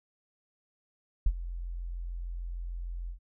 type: tone with ADSR envelope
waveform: sine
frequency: 43.3 Hz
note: F1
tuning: 14 cents flat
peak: -18 dBFS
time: 1.26-3.19 s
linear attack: 5 ms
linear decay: 53 ms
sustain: -16 dB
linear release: 99 ms
effects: none